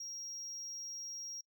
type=tone; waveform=sine; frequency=5620 Hz; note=F8; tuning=10 cents sharp; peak=-39 dBFS; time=0-1.41 s; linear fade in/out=5 ms; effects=noise-tail reverb RT60 0.1 s tail -26 dB re dry + tanh soft clip ceiling -41 dBFS